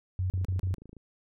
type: tone bursts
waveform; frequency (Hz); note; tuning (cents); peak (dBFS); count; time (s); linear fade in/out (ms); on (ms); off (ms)
sine; 92.5; F#2; 0; -26; 4; 0.19-0.741; 0; 110; 37
type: click train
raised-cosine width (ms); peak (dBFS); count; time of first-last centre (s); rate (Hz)
3; -35; 18; 0.34-0.967; 27.1
effects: none